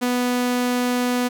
sawtooth tone, 246.9 Hz, B3, in tune, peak -15 dBFS, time 0.01-1.29 s, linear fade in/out 20 ms, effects none

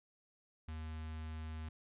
square tone with notch filter, 78.7 Hz, D#2, 20 cents sharp, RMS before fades -44 dBFS, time 0.68-1.69 s, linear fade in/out 5 ms, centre 480 Hz, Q 0.95, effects resampled to 8000 Hz

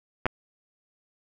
clicks, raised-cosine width 0.5 ms, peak -9 dBFS, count 2, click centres 0.257 / 0.265 s, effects none

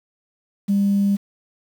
sine tone, 200 Hz, G3, 35 cents sharp, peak -14 dBFS, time 0.68-1.17 s, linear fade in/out 20 ms, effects tanh soft clip ceiling -11 dBFS + 7-bit

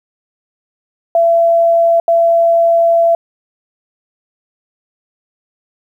sine tone bursts at uneven times, 673 Hz, E5, 36 cents sharp, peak -7 dBFS, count 2, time 1.15-2 / 2.08-3.15 s, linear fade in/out 2 ms, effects 8-bit

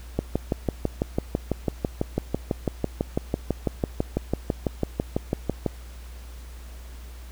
click train, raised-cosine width 2 ms, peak -9 dBFS, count 34, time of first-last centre 0.19-5.663 s, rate 6.03 Hz, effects added 60 Hz sine -38 dBFS peak until 7.31 s + pink hiss -50 dBFS RMS until 7.31 s

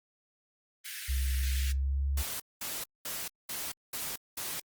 pink high-pass noise, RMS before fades -40 dBFS, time 0.84-1.73 s, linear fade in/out 20 ms, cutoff 1600 Hz, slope 48 dB/octave
sine tone with pitch glide, 65.6 to 69.14 Hz, C2 to C#2, +5 to -4 cents, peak -27 dBFS, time 1.08-2.23 s, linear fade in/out 20 ms, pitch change +91 cents, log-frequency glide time 1.44-2.06 s
white noise bursts, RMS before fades -37 dBFS, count 6, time 2.17-4.6 s, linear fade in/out 5 ms, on 230 ms, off 210 ms
effects Opus 24 kbps

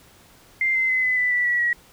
sine tone with pitch steps, 2093 / 2067 / 2040 / 2015 / 1989.3 / 1964.2 / 1939.3 / 1914.9 Hz, C7 / C7 / C7 / B6 / B6 / B6 / B6 / A#6, 0 / -22 / -44 / +34 / +12 / -10 / -32 / +46 cents, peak -18 dBFS, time 0.61-1.73 s, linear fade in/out 2 ms, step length 140 ms, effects pink hiss -52 dBFS RMS until 1.92 s

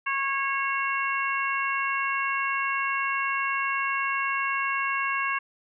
harmonic tone, 548 Hz, C#5, 20 cents flat, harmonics 2 / 3 / 4 / 5, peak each -28 / -30 / -31 / -32 dBFS, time 0.06-5.39 s, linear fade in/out 10 ms, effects none

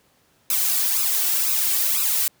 blue noise with flanger, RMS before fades -21 dBFS, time 0.5-2.28 s, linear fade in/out 2 ms, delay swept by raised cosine 0.77 to 2.67 ms, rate 2 Hz, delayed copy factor +0.95, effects pink hiss -61 dBFS RMS until 2.4 s + high-pass 80 Hz 12 dB/octave

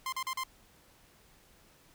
sawtooth tone bursts, 1046.5 Hz, C6, in tune, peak -29 dBFS, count 4, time 0.06-0.436 s, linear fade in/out 2 ms, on 64 ms, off 40 ms, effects pink hiss -62 dBFS RMS until 1.94 s

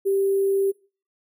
sine tone with sample-and-hold, 392 Hz, G4, in tune, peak -18 dBFS, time 0.05-0.72 s, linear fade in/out 20 ms, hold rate 11025 Hz, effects noise-tail reverb RT60 0.4 s tail -24 dB re dry

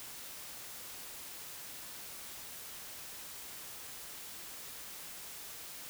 silence, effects white hiss -47 dBFS RMS until 5.89 s

